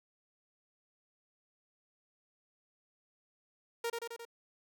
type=tone with echo; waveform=sawtooth; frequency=466.2 Hz; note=A#4; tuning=in tune; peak=-29 dBFS; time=3.84-3.9 s; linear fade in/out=5 ms; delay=88 ms; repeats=4; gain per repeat=-3 dB; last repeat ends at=4.252 s; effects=none

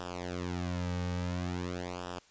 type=tone with flanger; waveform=sawtooth; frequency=89.1 Hz; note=F2; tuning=35 cents sharp; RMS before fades=-36 dBFS; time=0-2.19 s; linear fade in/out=0 ms; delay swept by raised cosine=0.46 to 2.96 ms; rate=0.48 Hz; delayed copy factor=-1; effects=white hiss -62 dBFS RMS until 2.3 s + resampled to 16000 Hz

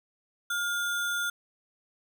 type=tone with sample-and-hold; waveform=sine; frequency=1416 Hz; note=F6; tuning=23 cents sharp; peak=-27 dBFS; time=0.5-1.3 s; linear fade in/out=5 ms; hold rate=4900 Hz; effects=none

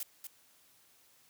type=noise with echo; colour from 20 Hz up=blue; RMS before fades=-38 dBFS; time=0-0.03 s; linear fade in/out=2 ms; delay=240 ms; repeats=1; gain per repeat=-6 dB; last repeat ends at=0.27 s; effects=white hiss -65 dBFS RMS until 1.29 s + high-pass 60 Hz 12 dB/octave

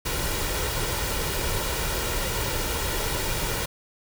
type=noise with comb filter; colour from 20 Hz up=pink; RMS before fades=-27 dBFS; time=0.05-3.66 s; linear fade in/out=10 ms; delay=2.1 ms; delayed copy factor=+0.5; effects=none

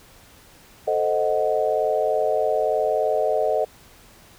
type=chord; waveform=sine; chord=A diminished seventh; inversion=none; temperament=equal; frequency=440 / 523.3 / 622.3 / 740 Hz; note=A4 / C5 / Eb5 / Gb5; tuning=0 / 0 / 0 / 0 cents; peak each=-24 / -26 / -22 / -26 dBFS; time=0.87-3.65 s; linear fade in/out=10 ms; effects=pink hiss -50 dBFS RMS until 4.38 s

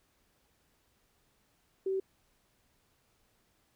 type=tone; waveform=sine; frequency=383.5 Hz; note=G4; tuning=38 cents flat; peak=-29 dBFS; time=1.86-2 s; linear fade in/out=5 ms; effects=pink hiss -72 dBFS RMS until 3.75 s

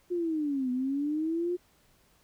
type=linear two-way sweep; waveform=sine; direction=down then up; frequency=360 to 247.4 to 360 Hz; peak=-27 dBFS; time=0.1-1.57 s; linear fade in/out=20 ms; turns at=0.71 s; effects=pink hiss -65 dBFS RMS until 2.23 s

